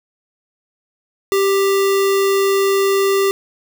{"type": "tone with sample-and-hold", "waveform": "sine", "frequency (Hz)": 392, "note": "G4", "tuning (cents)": 0, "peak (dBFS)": -12, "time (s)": [1.32, 3.31], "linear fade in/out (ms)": 0, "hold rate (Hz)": 1575, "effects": []}